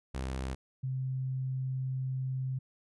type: tone pair in turn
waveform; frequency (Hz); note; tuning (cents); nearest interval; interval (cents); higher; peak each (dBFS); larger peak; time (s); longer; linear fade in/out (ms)
sawtooth / sine; 65.4 / 130.8; C2 / C3; 0 / 0; octave; 1200; second; -30 / -31; first; 0.14-0.55 / 0.83-2.59; second; 10
effects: resampled to 24000 Hz